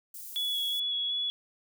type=high-pass noise; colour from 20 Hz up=white; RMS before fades=-43 dBFS; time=0.14-0.8 s; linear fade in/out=5 ms; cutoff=9300 Hz; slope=12 dB/octave
type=tone with vibrato; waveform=sine; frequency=3378 Hz; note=G#7; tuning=29 cents sharp; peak=-28 dBFS; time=0.36-1.3 s; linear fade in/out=0 ms; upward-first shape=square; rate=2.7 Hz; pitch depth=10 cents each way
effects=none